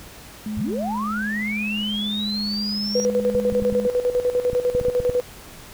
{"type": "tone with pitch glide", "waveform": "sine", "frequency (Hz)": [213.1, 206.8], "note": ["G#3", "G#3"], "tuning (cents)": [45, -7], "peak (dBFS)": -25, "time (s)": [0.46, 3.87], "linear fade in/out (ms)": 2, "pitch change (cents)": -52, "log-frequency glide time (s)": [0.71, 2.77]}
{"type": "linear sweep", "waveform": "sine", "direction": "up", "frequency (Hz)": [65, 5740], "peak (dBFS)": -25, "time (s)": [0.57, 3.05], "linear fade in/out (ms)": 0}
{"type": "tone with tremolo", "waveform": "sine", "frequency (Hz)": 493.9, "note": "B4", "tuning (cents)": 0, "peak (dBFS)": -16, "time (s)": [2.95, 5.21], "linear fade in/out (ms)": 5, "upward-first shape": "square", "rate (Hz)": 10, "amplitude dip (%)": 70}
{"type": "clicks", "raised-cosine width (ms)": 5, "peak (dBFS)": -17, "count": 10, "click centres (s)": [3.35, 3.525, 3.623, 3.726, 4.532, 4.75, 4.813, 4.884, 5.002, 5.095]}
{"effects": ["pink hiss -42 dBFS RMS until 5.73 s"]}